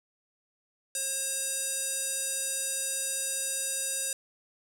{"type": "tone with band-pass filter", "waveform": "square", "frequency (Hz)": 539, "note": "C#5", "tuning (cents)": -49, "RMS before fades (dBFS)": -32, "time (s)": [0.95, 4.13], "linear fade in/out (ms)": 2, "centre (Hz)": 8400, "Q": 3.5, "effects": []}